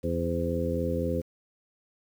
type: harmonic tone with a mistuned harmonic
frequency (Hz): 83.9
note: E2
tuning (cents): +31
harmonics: 1 / 2 / 3 / 4 / 5 / 6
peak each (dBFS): -32 / -33 / -33 / -36 / -35 / -31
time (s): 0.03-1.22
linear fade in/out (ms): 20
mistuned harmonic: 6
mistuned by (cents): +34
effects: 9-bit